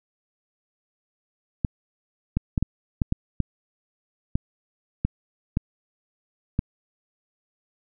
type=clicks; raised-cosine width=5 ms; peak=-9 dBFS; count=11; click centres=1.648 / 2.37 / 2.578 / 2.626 / 3.018 / 3.124 / 3.403 / 4.355 / 5.05 / 5.571 / 6.591 s; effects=none